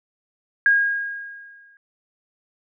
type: tone with exponential decay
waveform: sine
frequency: 1631 Hz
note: G#6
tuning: 32 cents flat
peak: -11 dBFS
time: 0.66-1.77 s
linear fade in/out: 1 ms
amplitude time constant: 240 ms
effects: none